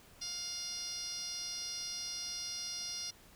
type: tone with band-pass filter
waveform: 10% pulse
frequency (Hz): 705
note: F5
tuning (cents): +16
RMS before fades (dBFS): -41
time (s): 0.21-3.11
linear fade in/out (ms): 10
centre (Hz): 5500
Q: 7.6
effects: pink hiss -60 dBFS RMS until 3.35 s